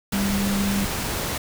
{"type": "tone in noise", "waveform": "sine", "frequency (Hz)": 199, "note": "G3", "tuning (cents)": 26, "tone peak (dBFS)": -21, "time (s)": [0.13, 0.85], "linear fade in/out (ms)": 5, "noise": "pink", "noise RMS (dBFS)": -27, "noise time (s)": [0.12, 1.38], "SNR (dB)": 3, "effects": []}